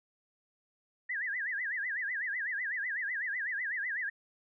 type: tone with vibrato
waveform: sine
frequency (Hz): 1802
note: A6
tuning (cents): +41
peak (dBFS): -32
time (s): 1.09-4.1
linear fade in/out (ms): 10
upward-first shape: sine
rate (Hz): 8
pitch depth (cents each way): 210
effects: none